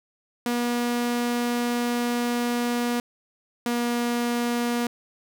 sawtooth tone pair in turn, 240.5 / 239.1 Hz, B3 / A#3, -46 / +44 cents, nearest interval unison, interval 10 cents, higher first, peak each -19 dBFS, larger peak neither, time 0.46-3 / 3.66-4.87 s, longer first, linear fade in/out 2 ms, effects none

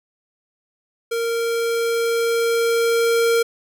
square tone with level ramp, 463.1 Hz, A#4, 11 cents flat, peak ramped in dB -21 to -15 dBFS, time 1.11-3.43 s, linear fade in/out 10 ms, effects none

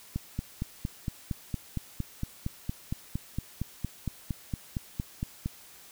click train, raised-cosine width 5 ms, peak -18 dBFS, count 24, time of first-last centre 0.16-5.46 s, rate 4.34 Hz, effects white hiss -52 dBFS RMS until 5.91 s

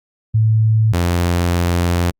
sine / sawtooth tone pair in turn, 110 / 87.03 Hz, A2 / F2, 0 / -6 cents, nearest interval major third, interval 406 cents, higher first, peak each -10 dBFS, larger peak neither, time 0.34-0.93 / 0.93-2.11 s, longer second, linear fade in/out 10 ms, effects Opus 48 kbps

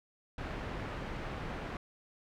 pink low-pass noise, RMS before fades -40 dBFS, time 0.38-1.77 s, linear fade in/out 2 ms, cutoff 2100 Hz, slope 12 dB/octave, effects none

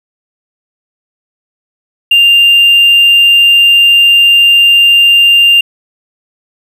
triangle tone with hard clipping, 2794 Hz, F7, in tune, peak -3 dBFS, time 2.11-5.61 s, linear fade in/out 5 ms, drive 4 dB, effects none

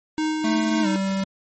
square tone with tremolo, 311.1 Hz, D#4, in tune, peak -21 dBFS, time 0.18-0.96 s, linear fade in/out 0 ms, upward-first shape sine, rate 3.6 Hz, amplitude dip 30%
square tone with pitch glide, 220 to 193.75 Hz, A3 to G3, 0 to -20 cents, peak -22 dBFS, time 0.44-1.24 s, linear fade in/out 5 ms, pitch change -220 cents, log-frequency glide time 0.82-0.87 s
effects MP3 32 kbps

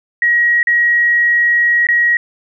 sine tone with dropouts, 1900 Hz, A#6, 33 cents sharp, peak -9 dBFS, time 0.22-2.17 s, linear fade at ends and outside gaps 2 ms, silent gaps 0.63-0.671 / 1.869-1.887 s, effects none

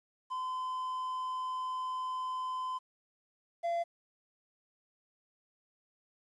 triangle tone pair in turn, 1023 / 682.8 Hz, C6 / F5, -39 / -39 cents, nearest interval perfect fifth, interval 700 cents, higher first, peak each -32 / -28 dBFS, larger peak second, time 0.3-2.79 / 3.63-3.84 s, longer first, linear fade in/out 20 ms, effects resampled to 22050 Hz + 11-bit

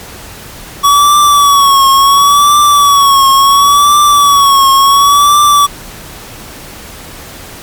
square tone with vibrato, 1130 Hz, C#6, 33 cents sharp, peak -4 dBFS, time 0.83-5.67 s, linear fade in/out 20 ms, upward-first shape triangle, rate 0.71 Hz, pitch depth 76 cents each way, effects pink hiss -29 dBFS RMS until 7.62 s + MP3 96 kbps

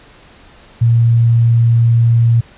sine tone, 116.54 Hz, A#2, in tune, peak -7 dBFS, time 0.81-2.41 s, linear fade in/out 10 ms, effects pink hiss -43 dBFS RMS until 2.57 s + resampled to 8000 Hz

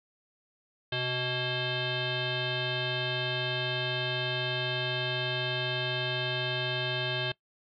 sine tone with frequency modulation, 1628 Hz, G#6, 35 cents flat, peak -28 dBFS, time 0.92-7.32 s, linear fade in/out 5 ms, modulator 500 Hz, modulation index 4.2, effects noise-tail reverb RT60 0.1 s tail -21 dB re dry

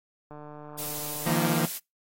click train, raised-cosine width 1 ms, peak -30 dBFS, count 150, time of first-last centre 0.31-1.31 s, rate 149 Hz
blue noise, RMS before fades -34 dBFS, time 0.77-1.79 s, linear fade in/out 20 ms
sawtooth chord, Eb suspended second, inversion none, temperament equal with one note detuned, 155.56 / 171.42 / 233.1 Hz, Eb3 / F3 / Bb3, 0 / -32 / 0 cents, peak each -24 / -24 / -25 dBFS, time 1.26-1.66 s, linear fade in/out 10 ms
effects noise-tail reverb RT60 0.2 s tail -25 dB re dry + AAC 48 kbps

